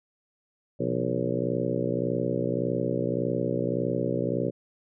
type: harmonic tone with a mistuned harmonic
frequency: 61.74 Hz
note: B1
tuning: in tune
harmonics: 2 / 3 / 4 / 5 / 6 / 7 / 8 / 9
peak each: -33 / -33 / -33 / -33 / -33 / -33 / -33 / -33 dBFS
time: 0.79-4.51 s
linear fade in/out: 20 ms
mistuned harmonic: 3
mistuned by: -110 cents
effects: none